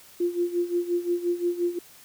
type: tone with tremolo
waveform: sine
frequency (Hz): 349.2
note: F4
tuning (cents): 0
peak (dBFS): -20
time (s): 0.2-1.79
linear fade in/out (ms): 5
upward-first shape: sine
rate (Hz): 5.7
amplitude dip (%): 80
effects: white hiss -51 dBFS RMS until 2.04 s